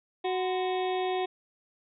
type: harmonic tone with a mistuned harmonic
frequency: 370 Hz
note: F#4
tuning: in tune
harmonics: 1 / 2 / 3 / 5 / 6 / 7 / 8 / 9 / 10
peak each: -29 / -31 / -41 / -44 / -44 / -46 / -53 / -44 / -45 dBFS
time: 0.24-1.26 s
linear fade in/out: 10 ms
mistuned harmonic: 3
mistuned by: -130 cents
effects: none